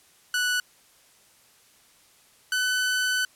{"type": "tone pair in turn", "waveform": "sawtooth", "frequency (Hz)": [1480, 1504.1], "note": ["F#6", "F#6"], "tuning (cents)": [0, 28], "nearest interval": "unison", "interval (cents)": 28, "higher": "second", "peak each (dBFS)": -19, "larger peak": "neither", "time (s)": [[0.34, 0.6], [2.52, 3.25]], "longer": "second", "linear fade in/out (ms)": 2, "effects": ["white hiss -58 dBFS RMS until 3.35 s", "low-pass 12000 Hz 12 dB/octave"]}